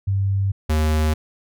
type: tone pair in turn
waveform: sine / square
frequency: 98 / 77.42 Hz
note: G2 / D#2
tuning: 0 / -8 cents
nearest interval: major third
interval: 408 cents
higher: first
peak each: -17 dBFS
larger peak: neither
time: 0.07-0.52 / 0.69-1.14 s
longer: neither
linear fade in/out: 10 ms
effects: none